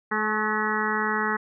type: harmonic tone with a mistuned harmonic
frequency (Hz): 214.3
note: A3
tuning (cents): -45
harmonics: 1 / 2 / 4 / 5 / 6 / 7 / 8 / 9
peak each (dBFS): -31 / -31 / -31 / -31 / -31 / -31 / -31 / -31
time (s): 0.11-1.37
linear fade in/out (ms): 10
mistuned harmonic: 5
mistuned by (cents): +25
effects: none